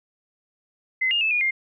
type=tone with pitch steps; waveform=sine; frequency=2049 / 2831 / 2618 / 2441 / 2115 Hz; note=C7 / F7 / E7 / D#7 / C7; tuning=-37 / +23 / -13 / -34 / +18 cents; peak=-19 dBFS; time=1.01-1.51 s; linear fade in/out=10 ms; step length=100 ms; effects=none